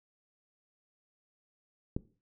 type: click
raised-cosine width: 3 ms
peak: -19 dBFS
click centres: 1.965 s
effects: noise-tail reverb RT60 0.4 s tail -19 dB re dry